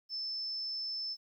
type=tone; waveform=sine; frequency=5274 Hz; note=E8; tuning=in tune; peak=-35 dBFS; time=0.09-1.17 s; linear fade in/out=50 ms; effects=12-bit